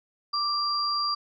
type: tone pair together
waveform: sine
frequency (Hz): 1174.7 / 4751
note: D6 / D8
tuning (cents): 0 / +19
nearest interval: 2 octaves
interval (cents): 2419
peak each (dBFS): -27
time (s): 0.33-1.15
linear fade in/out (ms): 10
effects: none